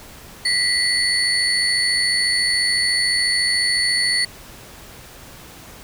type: tone cluster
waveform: sine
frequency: 1945 / 2039 / 4436 / 9520 Hz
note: B6 / C7 / C#8 / D9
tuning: -27 / -45 / 0 / +22 cents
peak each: -22 / -25 / -18 / -26 dBFS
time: 0.45-4.25 s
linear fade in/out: 5 ms
effects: tanh soft clip ceiling -6 dBFS + pink hiss -41 dBFS RMS until 5.83 s